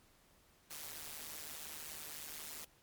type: noise with amplitude modulation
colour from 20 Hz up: white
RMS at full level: -44 dBFS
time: 0.7-2.65 s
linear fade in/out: 10 ms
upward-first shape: sine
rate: 152 Hz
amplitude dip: 80%
effects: pink hiss -68 dBFS RMS until 2.82 s + MP3 96 kbps